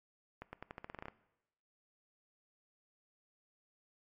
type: accelerating click train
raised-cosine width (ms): 0.5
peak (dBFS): -29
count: 12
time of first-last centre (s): 0.42-1.083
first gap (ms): 110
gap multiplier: 0.87
effects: noise-tail reverb RT60 0.9 s tail -18 dB re dry + MP3 48 kbps